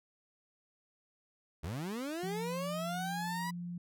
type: linear sweep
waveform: 30% pulse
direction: up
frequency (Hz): 68.9 to 987.8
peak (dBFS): -34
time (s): 1.63-3.51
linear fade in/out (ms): 10
type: tone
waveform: sine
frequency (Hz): 174.61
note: F3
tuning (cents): 0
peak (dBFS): -38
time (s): 2.23-3.78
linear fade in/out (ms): 5
effects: none